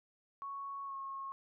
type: tone with pitch glide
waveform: sine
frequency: 1108.7 to 1087.8 Hz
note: C#6 to C#6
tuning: 0 to -33 cents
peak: -40 dBFS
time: 0.42-1.32 s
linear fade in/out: 0 ms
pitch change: -33 cents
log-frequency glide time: 0.85-0.95 s
effects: none